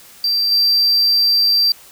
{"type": "tone with level steps", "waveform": "triangle", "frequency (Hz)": 4699, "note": "D8", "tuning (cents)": 0, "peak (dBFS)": [-13, -10], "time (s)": [0.24, 1.72], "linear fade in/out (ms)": 2, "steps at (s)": 0.51, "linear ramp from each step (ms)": 10, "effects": ["white hiss -43 dBFS RMS until 1.91 s"]}